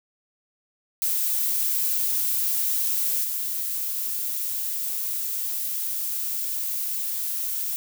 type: noise with level steps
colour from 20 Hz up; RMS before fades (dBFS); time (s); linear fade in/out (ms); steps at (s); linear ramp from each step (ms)
violet; -24 / -28; 1.02-7.76; 0; 3.24; 2
effects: none